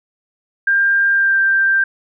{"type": "tone with pitch glide", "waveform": "sine", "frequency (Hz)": [1596, 1576.8], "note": ["G6", "G6"], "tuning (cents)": [31, 10], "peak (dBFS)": -11, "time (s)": [0.67, 1.84], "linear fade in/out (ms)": 5, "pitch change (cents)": -21, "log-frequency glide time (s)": [1.11, 1.38], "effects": []}